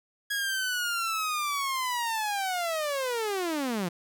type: linear sweep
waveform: sawtooth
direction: down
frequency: 1661.2 to 165 Hz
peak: -24 dBFS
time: 0.3-3.89 s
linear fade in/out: 10 ms
effects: none